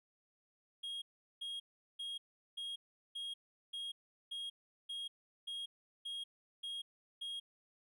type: tone bursts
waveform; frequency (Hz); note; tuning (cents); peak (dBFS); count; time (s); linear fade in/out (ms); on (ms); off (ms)
triangle; 3267; G#7; -29; -39; 12; 0.83-7.4; 10; 190; 390
effects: none